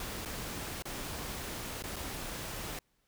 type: noise with dropouts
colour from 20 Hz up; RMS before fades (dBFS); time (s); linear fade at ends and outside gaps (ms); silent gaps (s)
pink; -40; 0-2.79; 2; 0.251-0.257 / 0.823-0.854 / 1.824-1.838 / 1.96-1.964
effects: pink hiss -75 dBFS RMS until 3.07 s